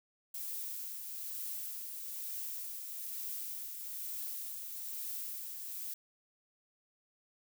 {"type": "noise with tremolo", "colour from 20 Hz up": "violet", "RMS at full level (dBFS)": -40, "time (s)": [0.34, 5.94], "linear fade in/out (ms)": 5, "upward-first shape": "triangle", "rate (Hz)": 1.1, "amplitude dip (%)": 40, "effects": []}